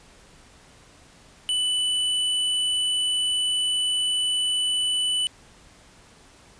square tone, 2985 Hz, F#7, 15 cents sharp, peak -22 dBFS, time 1.49-5.27 s, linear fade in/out 0 ms, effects pink hiss -52 dBFS RMS until 6.59 s + resampled to 22050 Hz

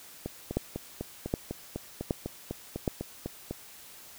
two click trains, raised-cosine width 2 ms, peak -13 / -20 dBFS, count 4 / 14, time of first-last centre 0.57-2.878 / 0.26-3.51 s, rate 1.3 / 4 Hz, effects white hiss -50 dBFS RMS until 4.18 s

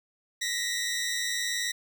15% pulse tone pair together, 1876.1 / 1975.5 Hz, A#6 / B6, +11 / 0 cents, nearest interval minor second, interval 89 cents, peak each -25 dBFS, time 0.41-1.72 s, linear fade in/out 10 ms, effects none

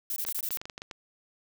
violet noise bursts, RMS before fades -32 dBFS, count 6, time 0.1-0.572 s, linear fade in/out 2 ms, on 62 ms, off 20 ms
clicks, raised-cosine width 0.2 ms, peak -22 dBFS, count 11, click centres 0.25 / 0.286 / 0.391 / 0.507 / 0.572 / 0.615 / 0.655 / 0.698 / 0.779 / 0.819 / 0.912 s
effects none

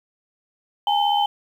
sine tone cluster, 820 / 896 / 3069 Hz, G#5 / A5 / G7, -22 / +31 / -37 cents, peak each -18 / -25 / -25 dBFS, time 0.87-1.26 s, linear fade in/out 2 ms, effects 8-bit

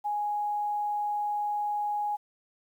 sine tone, 830.6 Hz, G#5, in tune, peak -27 dBFS, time 0.04-2.17 s, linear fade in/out 20 ms, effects 10-bit

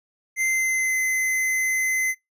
square tone with pitch glide, 2079 to 2049 Hz, C7 to C7, -12 to -37 cents, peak -21 dBFS, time 0.36-2.15 s, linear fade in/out 50 ms, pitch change -25 cents, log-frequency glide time 0.47-0.96 s, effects noise-tail reverb RT60 0.2 s tail -26 dB re dry + resampled to 32000 Hz

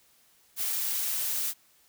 blue noise, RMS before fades -30 dBFS, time 0.56-1.54 s, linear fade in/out 50 ms, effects white hiss -63 dBFS RMS until 1.88 s

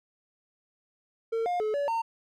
triangle tone with pitch steps, 454 / 710 / 429.8 / 571 / 913 Hz, A#4 / F5 / A4 / D5 / A#5, -46 / +28 / -41 / -49 / -36 cents, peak -24 dBFS, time 1.32-2.02 s, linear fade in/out 10 ms, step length 140 ms, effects none

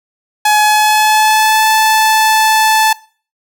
sawtooth tone with pitch glide, 846 to 874.3 Hz, G#5 to A5, +32 to -11 cents, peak -4 dBFS, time 0.45-2.93 s, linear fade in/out 5 ms, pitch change +57 cents, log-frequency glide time 0.58-1.67 s, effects noise-tail reverb RT60 0.4 s tail -20 dB re dry

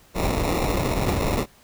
pink noise with sample-and-hold, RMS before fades -23 dBFS, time 0.14-1.46 s, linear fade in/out 50 ms, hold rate 1575 Hz, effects pink hiss -54 dBFS RMS until 1.63 s

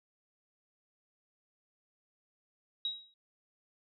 sine tone with exponential decay, 3827 Hz, A#7, 45 cents sharp, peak -29 dBFS, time 2.85-3.14 s, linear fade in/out 2 ms, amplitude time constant 63 ms, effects none

